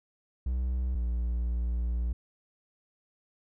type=tone pair in turn; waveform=triangle; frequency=62.7 / 59.18 Hz; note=B1 / A#1; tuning=+27 / +27 cents; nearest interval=minor second; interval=100 cents; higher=first; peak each=-25 dBFS; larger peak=neither; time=0.46-0.95 / 0.95-2.13 s; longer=second; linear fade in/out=5 ms; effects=none